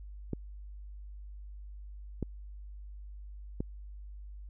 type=clicks; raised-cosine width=3 ms; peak=-20 dBFS; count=3; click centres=0.333 / 2.227 / 3.605 s; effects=added 50 Hz sine -43 dBFS peak until 4.49 s